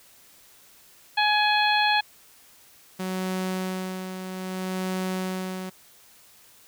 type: harmonic tone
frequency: 840 Hz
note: G#5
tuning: 19 cents sharp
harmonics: 1 / 2 / 3 / 4 / 5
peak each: -22 / -25 / -27 / -28 / -29 dBFS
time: 1.17-2.01 s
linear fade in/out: 10 ms
type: tone with tremolo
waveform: sawtooth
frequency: 186.3 Hz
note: F#3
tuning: 12 cents sharp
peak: -22 dBFS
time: 2.99-5.7 s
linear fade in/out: 10 ms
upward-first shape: sine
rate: 0.62 Hz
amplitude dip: 55%
effects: white hiss -54 dBFS RMS until 6.67 s